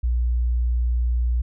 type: tone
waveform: sine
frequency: 60 Hz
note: B1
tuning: 49 cents flat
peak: -18 dBFS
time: 0.03-1.42 s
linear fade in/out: 10 ms
effects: none